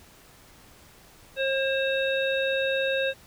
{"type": "harmonic tone with a mistuned harmonic", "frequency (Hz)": 537, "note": "C5", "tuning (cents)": 45, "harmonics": [1, 3, 5, 7], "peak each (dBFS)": [-25, -30, -32, -33], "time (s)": [1.36, 3.14], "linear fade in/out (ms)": 50, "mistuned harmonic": 5, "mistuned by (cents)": -23, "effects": ["pink hiss -53 dBFS RMS until 3.26 s"]}